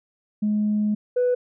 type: tone pair in turn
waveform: sine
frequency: 210.5 / 494.9 Hz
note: G#3 / B4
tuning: +24 / +4 cents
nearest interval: octave + minor third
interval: 1480 cents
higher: second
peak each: -18 / -16 dBFS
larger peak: second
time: 0.42-0.95 / 1.16-1.35 s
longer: first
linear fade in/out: 10 ms
effects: tanh soft clip ceiling -15 dBFS